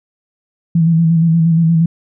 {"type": "tone with vibrato", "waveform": "sine", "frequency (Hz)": 164.81, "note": "E3", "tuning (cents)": 0, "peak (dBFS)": -8, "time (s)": [0.75, 1.86], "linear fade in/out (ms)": 5, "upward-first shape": "square", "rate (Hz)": 8.5, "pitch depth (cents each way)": 33, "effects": []}